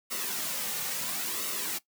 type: noise with flanger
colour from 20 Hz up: white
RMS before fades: -33 dBFS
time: 0.1-1.79 s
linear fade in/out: 20 ms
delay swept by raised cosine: 1.2 to 3.1 ms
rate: 0.73 Hz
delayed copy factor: -0.55
effects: noise-tail reverb RT60 0.1 s tail -18 dB re dry + high-pass 150 Hz 12 dB/octave